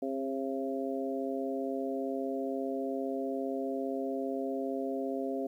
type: harmonic tone with a mistuned harmonic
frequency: 135.1 Hz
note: C#3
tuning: 44 cents flat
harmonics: 2 / 3 / 4 / 5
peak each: -35 / -37 / -38 / -39 dBFS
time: 0.02-5.47 s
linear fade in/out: 5 ms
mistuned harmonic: 2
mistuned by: -15 cents
effects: 11-bit